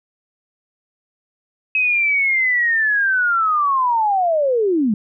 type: linear sweep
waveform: sine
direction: down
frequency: 2556 to 196 Hz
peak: -14 dBFS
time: 1.75-4.94 s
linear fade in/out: 2 ms
effects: none